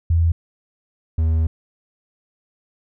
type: tone pair in turn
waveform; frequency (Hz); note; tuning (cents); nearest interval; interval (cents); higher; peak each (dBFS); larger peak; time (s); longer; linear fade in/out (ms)
sine / triangle; 83.4 / 80.3; E2 / E2; +21 / -45; minor second; 66; first; -13; neither; 0.1-0.32 / 1.18-1.47; second; 5
effects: none